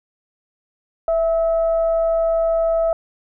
sine tone with frequency modulation, 659.3 Hz, E5, in tune, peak -15 dBFS, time 1.08-2.93 s, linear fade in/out 2 ms, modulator 633 Hz, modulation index 0.26, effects none

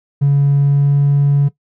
triangle tone with pitch glide, 141.2 to 142.02 Hz, C#3 to C#3, +32 to +42 cents, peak -5 dBFS, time 0.21-1.49 s, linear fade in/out 20 ms, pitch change +10 cents, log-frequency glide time 0.59-0.98 s, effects noise-tail reverb RT60 0.1 s tail -18 dB re dry + tanh soft clip ceiling -6 dBFS

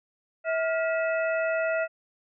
harmonic tone with a mistuned harmonic, 649 Hz, E5, 27 cents flat, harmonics 1 / 2 / 3 / 4, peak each -25 / -31 / -35 / -37 dBFS, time 0.44-1.88 s, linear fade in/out 50 ms, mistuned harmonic 2, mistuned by +140 cents, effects none

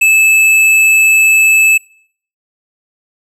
square tone, 2615 Hz, E7, 15 cents flat, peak -6 dBFS, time 0.01-1.78 s, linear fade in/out 10 ms, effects noise-tail reverb RT60 0.6 s tail -25 dB re dry + low-pass 12000 Hz 12 dB/octave

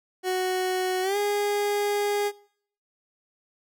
30% pulse tone with pitch glide, 370 to 410.5 Hz, F#4 to G#4, 0 to -20 cents, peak -21 dBFS, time 0.23-2.32 s, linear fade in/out 50 ms, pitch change +180 cents, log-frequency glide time 1.02-1.17 s, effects noise-tail reverb RT60 0.6 s tail -22 dB re dry

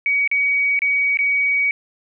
sine tone with dropouts, 2259 Hz, C#7, 32 cents sharp, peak -15 dBFS, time 0.06-1.71 s, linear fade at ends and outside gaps 1 ms, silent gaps 0.276-0.314 / 0.791-0.819 / 1.172-1.189 s, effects none

